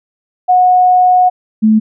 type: tone pair in turn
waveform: sine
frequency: 730 / 217.5 Hz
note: F#5 / A3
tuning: -24 / -20 cents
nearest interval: octave + major sixth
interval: 2096 cents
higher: first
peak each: -5 dBFS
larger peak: neither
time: 0.48-1.3 / 1.62-1.8 s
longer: first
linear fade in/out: 20 ms
effects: none